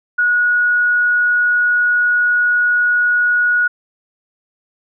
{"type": "tone", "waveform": "sine", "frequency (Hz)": 1456, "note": "F#6", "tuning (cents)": -28, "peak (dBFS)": -11, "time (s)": [0.18, 3.68], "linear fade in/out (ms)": 10, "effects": []}